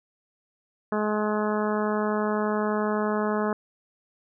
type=harmonic tone; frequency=211.7 Hz; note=G#3; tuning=33 cents sharp; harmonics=1 / 2 / 3 / 4 / 5 / 6 / 7 / 8; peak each=-27 / -28 / -31 / -34 / -33 / -35 / -38 / -40 dBFS; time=0.92-3.53 s; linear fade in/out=2 ms; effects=none